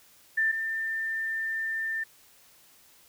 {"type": "tone pair in turn", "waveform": "sine", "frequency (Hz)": [1781, 1792.4], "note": ["A6", "A6"], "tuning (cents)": [21, 32], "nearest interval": "unison", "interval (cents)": 11, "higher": "second", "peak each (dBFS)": [-22, -28], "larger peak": "first", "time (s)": [[0.37, 0.52], [0.52, 2.04]], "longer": "second", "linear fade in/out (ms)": 10, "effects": ["white hiss -58 dBFS RMS until 3.08 s"]}